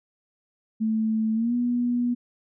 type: tone with pitch glide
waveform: sine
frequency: 220 to 242.7 Hz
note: A3 to B3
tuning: 0 to -30 cents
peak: -21 dBFS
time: 0.8-2.15 s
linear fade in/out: 20 ms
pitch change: +170 cents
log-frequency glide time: 1.34-1.54 s
effects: none